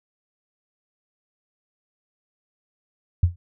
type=tone with exponential decay; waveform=sine; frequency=87.31 Hz; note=F2; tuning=in tune; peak=-10 dBFS; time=3.23-3.36 s; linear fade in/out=5 ms; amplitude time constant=28 ms; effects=none